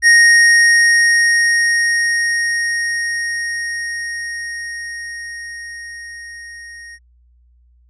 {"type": "tone with level ramp", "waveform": "square", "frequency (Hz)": 1864.7, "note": "A#6", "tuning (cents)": 0, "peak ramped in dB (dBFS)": [-6, -34], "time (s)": [0.02, 6.99], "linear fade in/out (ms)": 50, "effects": ["added 60 Hz sine -49 dBFS peak until 7.89 s", "resampled to 22050 Hz"]}